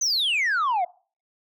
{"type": "exponential sweep", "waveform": "sine", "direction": "down", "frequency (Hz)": [6330, 677], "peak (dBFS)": -18, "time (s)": [0.01, 0.85], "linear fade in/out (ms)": 10, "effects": ["noise-tail reverb RT60 0.4 s tail -23 dB re dry", "tanh soft clip ceiling -19 dBFS"]}